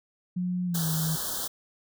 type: tone with pitch glide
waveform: sine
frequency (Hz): 180 to 159.44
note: F#3 to D#3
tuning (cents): -47 to +43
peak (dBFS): -26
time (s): 0.36-1.16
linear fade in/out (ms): 10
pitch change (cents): -210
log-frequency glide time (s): 0.66-0.86
type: band-stop noise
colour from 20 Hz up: white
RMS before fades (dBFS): -32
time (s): 0.74-1.48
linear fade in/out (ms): 10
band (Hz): 1700 to 3100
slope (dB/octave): 96
effects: none